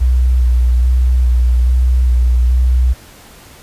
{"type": "tone with vibrato", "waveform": "sine", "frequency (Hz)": 61.74, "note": "B1", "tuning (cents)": 0, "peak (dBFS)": -8, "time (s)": [0, 2.94], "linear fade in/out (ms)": 20, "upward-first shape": "square", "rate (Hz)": 1.2, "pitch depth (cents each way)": 23, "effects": ["pink hiss -40 dBFS RMS until 3.62 s", "resampled to 32000 Hz"]}